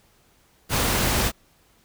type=noise; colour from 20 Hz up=pink; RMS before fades=-22 dBFS; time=0.69-1.32 s; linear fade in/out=50 ms; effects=pink hiss -60 dBFS RMS until 1.84 s